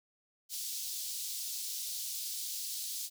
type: high-pass noise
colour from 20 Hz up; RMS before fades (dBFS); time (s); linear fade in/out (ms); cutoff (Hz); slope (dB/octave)
pink; -39; 0.49-3.1; 50; 4100; 24
effects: none